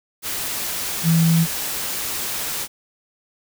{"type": "tone in noise", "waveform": "sine", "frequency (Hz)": 164.81, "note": "E3", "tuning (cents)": 0, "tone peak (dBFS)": -13, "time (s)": [1.03, 1.47], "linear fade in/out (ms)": 50, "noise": "white", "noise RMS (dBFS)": -26, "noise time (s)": [0.22, 2.68], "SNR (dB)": 10, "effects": []}